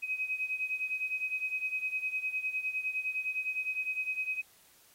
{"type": "beating tone pair", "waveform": "sine", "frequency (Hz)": [2524, 2533.8], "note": ["D#7", "D#7"], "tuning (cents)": [24, 31], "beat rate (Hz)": 9.8, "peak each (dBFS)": [-33, -37], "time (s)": [0.02, 4.42], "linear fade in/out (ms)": 20, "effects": ["white hiss -62 dBFS RMS until 4.94 s", "AAC 48 kbps"]}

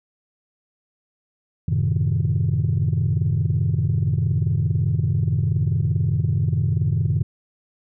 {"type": "chord", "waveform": "sine", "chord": "F# diminished seventh", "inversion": "none", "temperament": "equal", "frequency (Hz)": [92.5, 110, 130.81, 155.56], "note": ["F#2", "A2", "C3", "Eb3"], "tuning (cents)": [0, 0, 0, 0], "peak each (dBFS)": -22, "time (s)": [1.68, 7.23], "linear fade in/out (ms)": 5, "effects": ["tanh soft clip ceiling -12 dBFS"]}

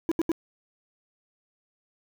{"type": "tone bursts", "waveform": "triangle", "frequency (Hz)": 328.9, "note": "E4", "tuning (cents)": -4, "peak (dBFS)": -19, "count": 3, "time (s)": [0.09, 0.317], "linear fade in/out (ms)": 0, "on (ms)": 25, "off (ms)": 76, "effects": ["8-bit"]}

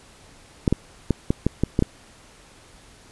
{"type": "clicks", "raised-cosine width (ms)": 3, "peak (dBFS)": -5, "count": 8, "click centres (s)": [0.678, 0.726, 1.107, 1.305, 1.466, 1.636, 1.791, 1.824], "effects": ["pink hiss -50 dBFS RMS until 3.11 s", "resampled to 24000 Hz"]}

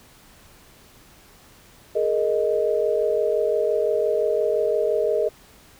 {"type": "chord", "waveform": "sine", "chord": "Ab suspended second", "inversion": "none", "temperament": "equal with one note detuned", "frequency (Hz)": [420.4, 466.2, 622.3], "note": ["Ab4", "Bb4", "Eb5"], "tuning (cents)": [21, 0, 0], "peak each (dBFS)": -23, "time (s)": [1.95, 5.29], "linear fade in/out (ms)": 10, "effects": ["pink hiss -51 dBFS RMS until 5.79 s"]}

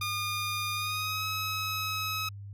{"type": "tone with pitch glide", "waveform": "15% pulse", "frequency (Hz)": [1215, 1279.1], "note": ["D#6", "D#6"], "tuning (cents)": [-42, 47], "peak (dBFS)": -24, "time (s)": [0.01, 2.29], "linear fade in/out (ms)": 5, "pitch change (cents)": 89, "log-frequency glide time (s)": [0.74, 1.25], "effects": ["added 100 Hz sine -40 dBFS peak until 2.53 s"]}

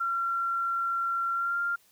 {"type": "tone with pitch glide", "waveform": "sine", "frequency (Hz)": [1368, 1393.5], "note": ["F6", "F6"], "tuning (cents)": [-36, -4], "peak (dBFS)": -26, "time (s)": [0, 1.76], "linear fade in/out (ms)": 10, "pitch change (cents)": 32, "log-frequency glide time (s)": [1.33, 1.6], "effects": ["white hiss -63 dBFS RMS until 1.91 s"]}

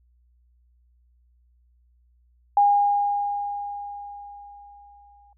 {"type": "tone with exponential decay", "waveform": "sine", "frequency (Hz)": 814, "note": "G#5", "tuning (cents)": -35, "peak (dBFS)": -13, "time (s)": [2.57, 5.33], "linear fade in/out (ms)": 2, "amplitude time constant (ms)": 600, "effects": ["added 60 Hz sine -58 dBFS peak until 5.37 s"]}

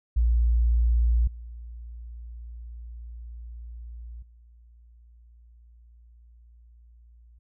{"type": "tone with level steps", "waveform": "sine", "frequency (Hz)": 58.27, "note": "A#1", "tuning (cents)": 0, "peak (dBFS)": [-18, -37, -50], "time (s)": [0.16, 7.39], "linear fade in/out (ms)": 10, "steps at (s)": [1.27, 4.22], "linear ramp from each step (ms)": 5, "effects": []}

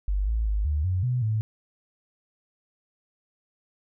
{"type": "tone with pitch steps", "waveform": "sine", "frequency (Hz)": [48.9, 55.5, 51.6, 74.4, 92, 124.8, 109], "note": ["G1", "A1", "G#1", "D2", "F#2", "B2", "A2"], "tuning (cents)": [-4, 16, -10, 23, -9, 19, -16], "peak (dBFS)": -22, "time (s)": [0.08, 1.41], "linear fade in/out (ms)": 0, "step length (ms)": 190, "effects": []}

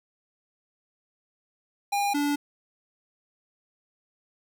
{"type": "tone pair in turn", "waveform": "square", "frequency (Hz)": [809, 289.2], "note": ["G#5", "D4"], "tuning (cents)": [-46, -27], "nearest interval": "octave + tritone", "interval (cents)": 1781, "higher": "first", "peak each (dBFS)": -24, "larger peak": "neither", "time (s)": [[1.92, 2.14], [2.14, 2.36]], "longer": "neither", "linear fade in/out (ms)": 10, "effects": ["10-bit"]}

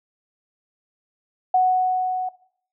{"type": "tone with level ramp", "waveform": "sine", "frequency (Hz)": 740, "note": "F#5", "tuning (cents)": 0, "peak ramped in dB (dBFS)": [-13, -23], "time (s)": [1.54, 2.29], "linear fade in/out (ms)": 5, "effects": ["noise-tail reverb RT60 0.6 s tail -18 dB re dry"]}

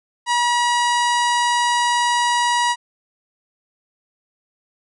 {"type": "harmonic tone with a mistuned harmonic", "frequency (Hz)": 962, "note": "B5", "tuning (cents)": -46, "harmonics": [1, 2, 3, 4, 5, 6, 7, 8, 9, 10], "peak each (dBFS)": [-17, -23, -27, -29, -31, -33, -34, -35, -36, -37], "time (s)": [0.26, 2.76], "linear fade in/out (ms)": 50, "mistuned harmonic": 10, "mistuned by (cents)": 53, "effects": []}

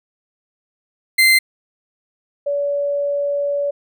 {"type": "tone pair in turn", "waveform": ["35% pulse", "sine"], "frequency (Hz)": [2077, 571.2], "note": ["C7", "D5"], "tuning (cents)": [-13, -48], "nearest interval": "octave + minor seventh", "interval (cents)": 2235, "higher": "first", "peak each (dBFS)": [-8, -17], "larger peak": "first", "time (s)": [[1.18, 1.39], [2.46, 3.71]], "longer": "second", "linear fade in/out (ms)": 10, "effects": []}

